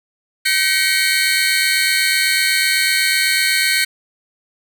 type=tone cluster; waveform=30% pulse; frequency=1540 / 1900 / 2180 / 2268 / 4222 Hz; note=G6 / A#6 / C#7 / C#7 / C8; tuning=-31 / +33 / -29 / +39 / +15 cents; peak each=-18 dBFS; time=0.45-3.85 s; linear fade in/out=10 ms; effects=none